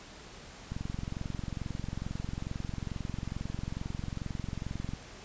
click train, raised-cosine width 5 ms, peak -23 dBFS, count 95, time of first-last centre 0.72-4.935 s, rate 22.3 Hz, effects pink hiss -49 dBFS RMS until 5.24 s + resampled to 16000 Hz

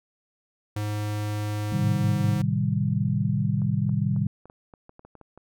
square tone, 105 Hz, G#2, 19 cents sharp, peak -27 dBFS, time 0.76-2.42 s, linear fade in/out 5 ms
sine chord, A half-diminished seventh, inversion none, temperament equal, 110 / 130.81 / 155.56 / 196 Hz, A2 / C3 / Eb3 / G3, 0 / 0 / 0 / 0 cents, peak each -27 dBFS, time 1.72-4.27 s, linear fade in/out 5 ms
clicks, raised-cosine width 1 ms, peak -33 dBFS, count 12, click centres 3.619 / 3.893 / 4.163 / 4.456 / 4.499 / 4.738 / 4.894 / 4.994 / 5.05 / 5.153 / 5.213 / 5.376 s
effects none

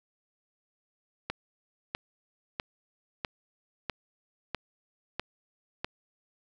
click train, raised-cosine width 0.3 ms, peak -15 dBFS, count 8, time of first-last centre 1.3-5.845 s, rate 1.54 Hz, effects none

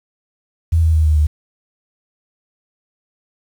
sine tone with pitch steps, 82.41 / 80.53 / 78.69 / 76.89 / 75.14 Hz, E2 / E2 / D#2 / D#2 / D2, 0 / -40 / +20 / -20 / +40 cents, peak -10 dBFS, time 0.72-1.27 s, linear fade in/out 10 ms, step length 110 ms, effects 7-bit

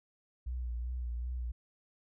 sine tone with vibrato, 60.6 Hz, B1, 32 cents flat, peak -34 dBFS, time 0.46-1.52 s, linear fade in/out 10 ms, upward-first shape sine, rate 2.6 Hz, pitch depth 49 cents each way, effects none

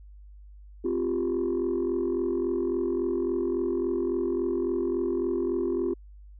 sine chord, C suspended fourth, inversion none, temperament just, 261.6 / 348.8 / 392.4 Hz, C4 / F4 / G4, 0 / -2 / +2 cents, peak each -30 / -26 / -28 dBFS, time 0.84-5.94 s, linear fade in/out 10 ms, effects tanh soft clip ceiling -20 dBFS + added 50 Hz sine -45 dBFS peak until 6.39 s

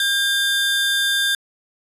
45% pulse tone pair together, 1606 / 3572 Hz, G6 / A7, +41 / +25 cents, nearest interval octave + major second, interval 1384 cents, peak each -20 dBFS, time 0-1.35 s, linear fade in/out 2 ms, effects resampled to 32000 Hz

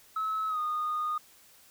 sine tone with pitch glide, 1293 to 1230.3 Hz, E6 to D#6, -34 to -20 cents, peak -27 dBFS, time 0.16-1.18 s, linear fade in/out 5 ms, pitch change -86 cents, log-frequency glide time 0.48-0.59 s, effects tanh soft clip ceiling -25 dBFS + white hiss -58 dBFS RMS until 1.7 s

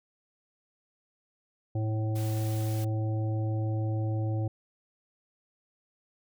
harmonic tone, 109.2 Hz, A2, 13 cents flat, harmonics 1 / 3 / 5 / 7, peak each -27 / -37 / -41 / -44 dBFS, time 1.75-4.48 s, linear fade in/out 5 ms
white noise, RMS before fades -45 dBFS, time 2.15-2.85 s, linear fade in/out 10 ms
effects none

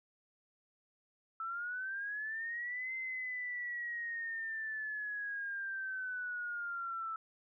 sine linear two-way sweep, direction up then down, 1315 to 2073 to 1315 Hz, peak -37 dBFS, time 1.4-7.16 s, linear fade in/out 2 ms, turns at 2.94 s, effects none

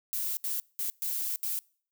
violet noise bursts at uneven times, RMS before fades -32 dBFS, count 5, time 0.13-0.37 / 0.44-0.6 / 0.79-0.9 / 1.02-1.36 / 1.43-1.59 s, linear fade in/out 0 ms, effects noise-tail reverb RT60 0.5 s tail -26 dB re dry

